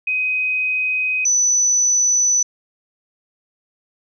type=tone pair in turn; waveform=sine; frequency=2514 / 5979 Hz; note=D#7 / F#8; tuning=+17 / +17 cents; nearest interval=octave + minor third; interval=1500 cents; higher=second; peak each=-17 / -13 dBFS; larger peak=second; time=0.07-1.25 / 1.25-2.43 s; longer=neither; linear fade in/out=5 ms; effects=none